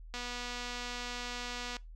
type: click train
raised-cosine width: 0.2 ms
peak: -23 dBFS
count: 398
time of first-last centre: 0.14-1.767 s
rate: 244 Hz
effects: noise-tail reverb RT60 0.2 s tail -21 dB re dry + added 40 Hz sine -46 dBFS peak until 1.95 s